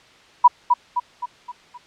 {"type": "tone with echo", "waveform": "sine", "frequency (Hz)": 977, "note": "B5", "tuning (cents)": -19, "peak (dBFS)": -5, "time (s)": [0.44, 0.48], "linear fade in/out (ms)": 10, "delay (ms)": 260, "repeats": 5, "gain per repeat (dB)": -6, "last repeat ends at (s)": 1.78, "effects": ["white hiss -50 dBFS RMS until 1.86 s", "low-pass 4000 Hz 12 dB/octave"]}